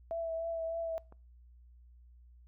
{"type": "tone with vibrato", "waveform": "sine", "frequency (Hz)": 660, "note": "E5", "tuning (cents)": 2, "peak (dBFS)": -33, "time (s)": [0.11, 0.98], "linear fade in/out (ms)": 0, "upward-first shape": "triangle", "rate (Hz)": 3.3, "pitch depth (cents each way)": 24}
{"type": "click", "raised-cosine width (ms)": 1, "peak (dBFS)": -40, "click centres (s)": 1.124}
{"effects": ["noise-tail reverb RT60 0.4 s tail -25 dB re dry", "added 60 Hz sine -55 dBFS peak until 2.47 s"]}